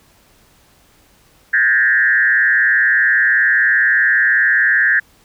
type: tone with frequency modulation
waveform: sine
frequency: 1716 Hz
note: A6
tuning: 44 cents flat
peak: -10 dBFS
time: 1.53-5 s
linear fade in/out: 10 ms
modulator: 125 Hz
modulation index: 1.3
effects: pink hiss -52 dBFS RMS until 5.24 s